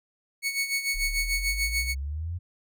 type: tone with tremolo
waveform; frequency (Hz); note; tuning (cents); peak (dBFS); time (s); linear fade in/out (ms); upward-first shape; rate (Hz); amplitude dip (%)
sawtooth; 2217; C#7; 0; -20; 0.42-1.95; 50; sine; 6.8; 70
type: exponential sweep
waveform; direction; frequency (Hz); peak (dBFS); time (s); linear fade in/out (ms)
sine; up; 32.95 to 90; -29; 0.94-2.39; 20
effects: none